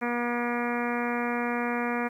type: harmonic tone with a mistuned harmonic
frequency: 240.1 Hz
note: B3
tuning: 49 cents flat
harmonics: 1 / 2 / 3 / 4 / 5 / 6 / 7 / 8 / 9 / 10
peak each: -30 / -33 / -35 / -36 / -37 / -38 / -38 / -39 / -40 / -40 dBFS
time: 0.01-2.09 s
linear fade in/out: 20 ms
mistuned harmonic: 10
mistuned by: -16 cents
effects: 10-bit

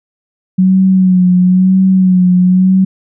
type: tone with vibrato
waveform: sine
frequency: 185 Hz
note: F#3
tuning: in tune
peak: -5 dBFS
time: 0.58-2.85 s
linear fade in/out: 10 ms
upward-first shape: sine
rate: 1 Hz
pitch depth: 42 cents each way
effects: none

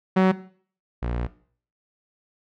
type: tone pair in turn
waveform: sawtooth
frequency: 187.8 / 59.41 Hz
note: F#3 / A#1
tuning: +26 / +34 cents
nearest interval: octave + minor sixth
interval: 1992 cents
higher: first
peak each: -11 / -21 dBFS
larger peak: first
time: 0.16-0.32 / 1.02-1.27 s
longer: second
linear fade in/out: 10 ms
effects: noise-tail reverb RT60 0.5 s tail -17 dB re dry + low-pass 2000 Hz 12 dB/octave

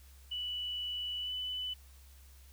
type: tone with pitch glide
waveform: sine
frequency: 2960 to 2996 Hz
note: F#7 to F#7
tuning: 0 to +21 cents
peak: -35 dBFS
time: 0.31-1.74 s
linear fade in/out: 10 ms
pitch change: +21 cents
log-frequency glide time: 1.2-1.32 s
effects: added 67 Hz sine -54 dBFS peak until 2.52 s + white hiss -63 dBFS RMS until 2.52 s

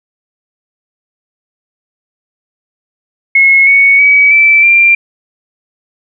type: tone with pitch steps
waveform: sine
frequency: 2175 / 2223 / 2273 / 2323 / 2375 Hz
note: C#7 / C#7 / C#7 / D7 / D7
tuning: -33 / +4 / +43 / -20 / +19 cents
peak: -3 dBFS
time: 3.35-4.95 s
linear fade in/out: 5 ms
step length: 320 ms
effects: none

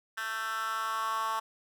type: tone with high-pass filter sweep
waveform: 10% pulse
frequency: 222.2 Hz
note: A3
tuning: 17 cents sharp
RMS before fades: -33 dBFS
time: 0.17-1.4 s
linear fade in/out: 10 ms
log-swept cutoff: 1600 to 1000 Hz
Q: 4.6
effects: none

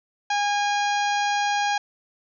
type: harmonic tone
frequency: 818 Hz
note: G#5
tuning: 26 cents flat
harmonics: 1 / 2 / 3 / 4 / 5 / 6 / 7 / 8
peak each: -22 / -28 / -32 / -34 / -36 / -38 / -39 / -40 dBFS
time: 0.3-1.78 s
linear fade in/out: 5 ms
effects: none

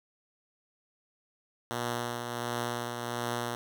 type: tone with tremolo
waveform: 5% pulse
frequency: 119.7 Hz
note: A#2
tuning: 46 cents sharp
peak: -19 dBFS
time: 1.71-3.55 s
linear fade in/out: 0 ms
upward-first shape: triangle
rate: 1.4 Hz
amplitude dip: 45%
effects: none

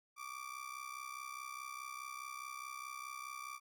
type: ring-modulated tone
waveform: 30% pulse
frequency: 1170 Hz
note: D6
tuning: 7 cents flat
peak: -39 dBFS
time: 0.16-3.6 s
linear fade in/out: 50 ms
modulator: 32.4 Hz
effects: none

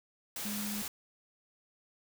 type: tone in noise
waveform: sine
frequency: 207.7 Hz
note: G#3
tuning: in tune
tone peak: -37 dBFS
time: 0.45-0.82 s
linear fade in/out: 2 ms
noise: white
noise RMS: -39 dBFS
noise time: 0.36-0.88 s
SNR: -1 dB
effects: none

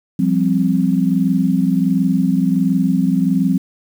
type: chord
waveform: sine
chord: F suspended second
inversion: none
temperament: equal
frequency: 174.61 / 196 / 261.6 Hz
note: F3 / G3 / C4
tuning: 0 / 0 / 0 cents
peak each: -17 dBFS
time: 0.19-3.58 s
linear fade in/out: 5 ms
effects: 7-bit

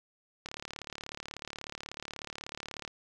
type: click train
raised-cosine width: 0.2 ms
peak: -22 dBFS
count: 89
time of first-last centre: 0.46-2.878 s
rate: 36.4 Hz
effects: none

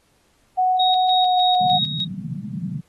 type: tone with pitch glide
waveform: sine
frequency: 740 to 730.7 Hz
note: F#5 to F#5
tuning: 0 to -22 cents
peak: -15 dBFS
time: 0.57-1.79 s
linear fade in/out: 20 ms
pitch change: -22 cents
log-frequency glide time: 1.09-1.35 s
type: tone with tremolo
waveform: sine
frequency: 3772 Hz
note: A#7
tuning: 20 cents sharp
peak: -19 dBFS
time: 0.79-2.05 s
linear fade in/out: 10 ms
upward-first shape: square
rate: 3.3 Hz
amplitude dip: 55%
type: band-pass noise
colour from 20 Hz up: pink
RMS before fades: -29 dBFS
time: 1.6-2.81 s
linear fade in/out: 10 ms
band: 130 to 210 Hz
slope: 48 dB/octave
effects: pink hiss -62 dBFS RMS until 2.88 s + AAC 32 kbps

